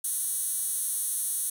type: tone with high-pass filter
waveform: 15% pulse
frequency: 373.8 Hz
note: F#4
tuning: 18 cents sharp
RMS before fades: -30 dBFS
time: 0.04-1.5 s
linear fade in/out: 5 ms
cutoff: 10000 Hz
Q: 4.1
effects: none